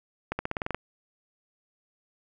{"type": "accelerating click train", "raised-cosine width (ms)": 0.5, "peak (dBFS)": -14, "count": 9, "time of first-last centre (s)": [0.32, 0.746], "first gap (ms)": 70, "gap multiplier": 0.92, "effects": []}